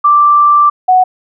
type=tone pair in turn; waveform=sine; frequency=1174.7 / 740 Hz; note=D6 / F#5; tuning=0 / 0 cents; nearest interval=minor sixth; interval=800 cents; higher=first; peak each=-4 dBFS; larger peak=neither; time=0.04-0.7 / 0.88-1.04 s; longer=first; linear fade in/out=10 ms; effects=none